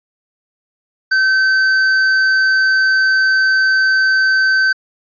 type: tone with tanh clipping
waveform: triangle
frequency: 1540 Hz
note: G6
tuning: 31 cents flat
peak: -12 dBFS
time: 1.11-4.73 s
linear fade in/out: 10 ms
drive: 15 dB
effects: resampled to 11025 Hz